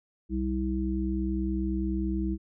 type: harmonic tone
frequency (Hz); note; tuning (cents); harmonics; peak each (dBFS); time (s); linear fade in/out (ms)
64.7; C2; -19; 1 / 3 / 5; -30 / -31 / -31; 0.29-2.38; 50
effects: none